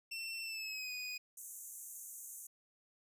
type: tone with pitch glide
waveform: 25% pulse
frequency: 2693 to 2484 Hz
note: E7 to D#7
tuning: +36 to -3 cents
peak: -37 dBFS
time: 0.11-1.18 s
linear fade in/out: 10 ms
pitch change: -139 cents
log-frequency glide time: 0.42-0.93 s
type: high-pass noise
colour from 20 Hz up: pink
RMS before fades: -48 dBFS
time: 1.37-2.47 s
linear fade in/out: 5 ms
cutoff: 6300 Hz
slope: 96 dB/octave
effects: resampled to 32000 Hz